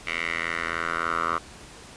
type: tone with band-pass filter sweep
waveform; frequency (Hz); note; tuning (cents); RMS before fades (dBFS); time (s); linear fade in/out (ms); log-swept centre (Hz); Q
10% pulse; 83.5; E2; +23; -28; 0.06-1.39; 20; 2300 to 1200; 4
effects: pink hiss -45 dBFS RMS until 1.96 s + resampled to 22050 Hz